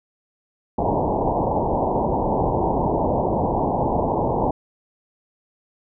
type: low-pass noise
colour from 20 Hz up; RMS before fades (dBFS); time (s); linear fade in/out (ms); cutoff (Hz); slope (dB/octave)
white; -21; 0.78-4.51; 5; 960; 96
effects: none